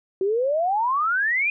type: exponential sweep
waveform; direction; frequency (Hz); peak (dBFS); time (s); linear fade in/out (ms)
sine; up; 370.9 to 2489; -19; 0.21-1.5; 2
effects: none